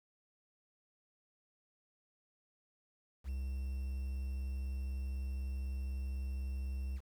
triangle tone with quantisation, 66 Hz, C2, 16 cents sharp, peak -34 dBFS, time 3.24-7.01 s, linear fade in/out 50 ms, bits 10, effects none

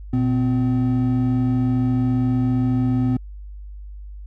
triangle tone pair together, 120.49 / 255.3 Hz, B2 / C4, -42 / -42 cents, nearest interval octave + minor second, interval 1300 cents, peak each -18 / -17 dBFS, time 0.13-3.17 s, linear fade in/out 5 ms, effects added 50 Hz sine -33 dBFS peak until 4.26 s

